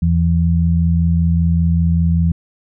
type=tone pair together; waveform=sine; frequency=82.7 / 167.81 Hz; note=E2 / E3; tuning=+6 / +31 cents; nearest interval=octave; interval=1225 cents; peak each=-14 dBFS; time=0.02-2.32 s; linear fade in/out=5 ms; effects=none